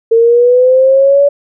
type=linear sweep; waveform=sine; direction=up; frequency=452 to 573 Hz; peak=-4 dBFS; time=0.11-1.29 s; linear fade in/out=10 ms; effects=none